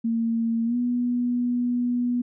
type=tone with pitch glide; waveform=sine; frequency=228.9 to 243.9 Hz; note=A#3 to B3; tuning=-31 to -21 cents; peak=-21 dBFS; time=0.04-2.22 s; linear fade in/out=10 ms; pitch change=+110 cents; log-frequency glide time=0.65-0.76 s; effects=none